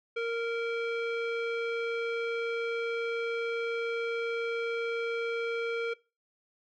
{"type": "tone with low-pass filter", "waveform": "square", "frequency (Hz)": 463.6, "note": "A#4", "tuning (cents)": -10, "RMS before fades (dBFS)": -32, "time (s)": [0.16, 5.94], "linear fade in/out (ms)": 10, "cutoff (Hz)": 2500, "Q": 2.2, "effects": ["noise-tail reverb RT60 0.3 s tail -22 dB re dry"]}